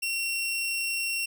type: tone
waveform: sawtooth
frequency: 2731 Hz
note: F7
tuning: 39 cents flat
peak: -24 dBFS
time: 0.02-1.26 s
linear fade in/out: 10 ms
effects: none